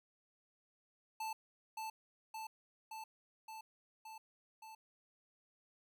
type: tone with echo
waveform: square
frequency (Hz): 880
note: A5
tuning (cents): 0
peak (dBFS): -40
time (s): 1.2-1.33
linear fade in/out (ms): 5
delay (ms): 570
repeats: 6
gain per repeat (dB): -2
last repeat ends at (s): 4.75
effects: none